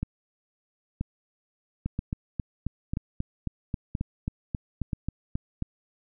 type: two click trains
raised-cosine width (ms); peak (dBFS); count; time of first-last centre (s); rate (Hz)
5; -16 / -16; 6 / 15; 0.03-4.932 / 1.86-5.623; 1.02 / 3.72
effects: none